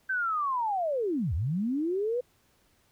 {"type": "linear two-way sweep", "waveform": "sine", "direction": "down then up", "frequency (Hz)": [1568, 69.3, 506], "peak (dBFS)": -26, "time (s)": [0.09, 2.21], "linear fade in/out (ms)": 10, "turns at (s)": 1.34, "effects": ["pink hiss -67 dBFS RMS until 2.91 s"]}